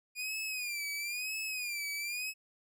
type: tone with vibrato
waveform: sawtooth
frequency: 2436 Hz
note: D#7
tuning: 37 cents flat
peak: -32 dBFS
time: 0.15-2.34 s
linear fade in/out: 50 ms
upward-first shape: sine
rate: 1 Hz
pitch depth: 110 cents each way
effects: none